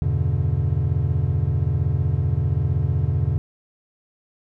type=chord; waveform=triangle; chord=E minor seventh; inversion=none; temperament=equal with one note detuned; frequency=82.41 / 98 / 123.47 / 144.64 Hz; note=E2 / G2 / B2 / D3; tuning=0 / 0 / 0 / -26 cents; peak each=-22 dBFS; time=0.02-3.38 s; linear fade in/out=0 ms; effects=none